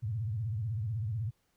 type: tone with vibrato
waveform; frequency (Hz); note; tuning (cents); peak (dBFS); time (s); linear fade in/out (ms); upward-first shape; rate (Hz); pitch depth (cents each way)
sine; 109.4; A2; -9; -31; 0.02-1.31; 20; sine; 16; 210
effects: pink hiss -75 dBFS RMS until 1.56 s